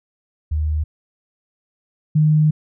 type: tone pair in turn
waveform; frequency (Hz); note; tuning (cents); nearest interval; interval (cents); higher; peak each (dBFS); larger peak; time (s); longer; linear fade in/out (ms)
sine; 76.7 / 153.4; D#2 / D#3; -24 / -24; octave; 1200; second; -17 / -11; second; 0.51-0.84 / 2.15-2.51; second; 10
effects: none